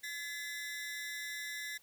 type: ring-modulated tone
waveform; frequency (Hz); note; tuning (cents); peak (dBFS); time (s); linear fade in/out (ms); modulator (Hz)
sawtooth; 1871; A#6; +6; -33; 0.03-1.78; 10; 156
effects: white hiss -65 dBFS RMS until 1.82 s